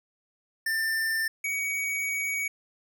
square tone pair in turn, 1789 / 2254 Hz, A6 / C#7, +28 / +28 cents, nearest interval major third, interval 400 cents, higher second, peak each -26 / -28 dBFS, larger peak first, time 0.66-1.28 / 1.44-2.48 s, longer second, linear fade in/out 5 ms, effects none

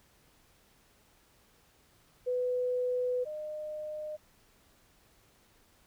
sine tone pair in turn, 498.3 / 609.8 Hz, B4 / D#5, +15 / -35 cents, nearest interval minor third, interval 350 cents, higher second, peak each -28 / -36 dBFS, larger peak first, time 2.26-3.25 / 3.25-4.17 s, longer first, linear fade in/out 20 ms, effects pink hiss -65 dBFS RMS until 5.86 s

